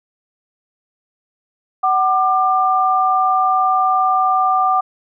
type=tone pair together; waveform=sine; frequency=751 / 1193.6 Hz; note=F#5 / D6; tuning=+26 / +28 cents; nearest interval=minor sixth; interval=802 cents; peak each=-15 dBFS; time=1.83-4.81 s; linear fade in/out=10 ms; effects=none